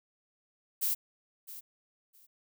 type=noise with echo; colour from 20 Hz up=violet; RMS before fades=-30 dBFS; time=0.81-0.95 s; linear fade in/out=20 ms; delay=660 ms; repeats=2; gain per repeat=-15 dB; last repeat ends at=2.27 s; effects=none